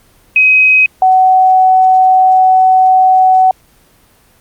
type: tone pair in turn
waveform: sine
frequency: 2528 / 749.8 Hz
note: D#7 / F#5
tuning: +27 / +23 cents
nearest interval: octave + major sixth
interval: 2104 cents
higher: first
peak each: -4 dBFS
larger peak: neither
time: 0.36-0.86 / 1.02-3.51 s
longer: second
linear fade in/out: 2 ms
effects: pink hiss -48 dBFS RMS until 4.4 s + Opus 24 kbps